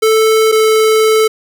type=tone pair in turn; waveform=square; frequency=440 / 437.5 Hz; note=A4 / A4; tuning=0 / -10 cents; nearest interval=unison; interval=10 cents; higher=first; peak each=-8 dBFS; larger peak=neither; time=0.02-0.52 / 0.52-1.28 s; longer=second; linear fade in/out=10 ms; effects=none